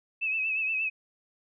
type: tone with vibrato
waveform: sine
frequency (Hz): 2594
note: E7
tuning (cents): -28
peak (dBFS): -26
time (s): 0.21-0.9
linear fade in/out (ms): 20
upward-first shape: sine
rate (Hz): 8.5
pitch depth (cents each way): 49
effects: none